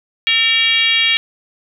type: tone with frequency modulation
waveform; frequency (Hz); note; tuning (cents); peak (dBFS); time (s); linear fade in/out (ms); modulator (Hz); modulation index
sine; 2804; F7; +6; -11; 0.27-1.17; 0; 495; 1.6
effects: none